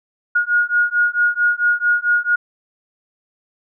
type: beating tone pair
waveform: sine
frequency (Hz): 1436 / 1440.5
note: F6 / F#6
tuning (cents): +48 / -47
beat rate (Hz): 4.5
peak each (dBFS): -17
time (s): 0.35-2.36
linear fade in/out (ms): 10
effects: none